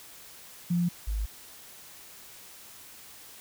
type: tone pair in turn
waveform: sine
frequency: 174.2 / 52.41 Hz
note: F3 / G#1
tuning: -4 / +16 cents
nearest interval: octave + major sixth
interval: 2080 cents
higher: first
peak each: -23 / -27 dBFS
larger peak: first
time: 0.7-0.89 / 1.07-1.26 s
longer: neither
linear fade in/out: 10 ms
effects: white hiss -49 dBFS RMS until 3.4 s